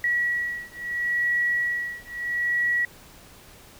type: beating tone pair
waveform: sine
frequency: 1927 / 1927.75 Hz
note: B6 / B6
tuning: -43 / -42 cents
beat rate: 0.75 Hz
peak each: -26 dBFS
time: 0.04-2.85 s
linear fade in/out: 2 ms
effects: pink hiss -49 dBFS RMS until 3.79 s